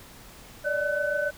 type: tone cluster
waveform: sine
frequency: 577 / 604 / 1511 Hz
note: D5 / D5 / F#6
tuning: -31 / +48 / +36 cents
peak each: -28 / -30 / -28 dBFS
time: 0.64-1.31 s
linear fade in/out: 20 ms
effects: pink hiss -48 dBFS RMS until 1.37 s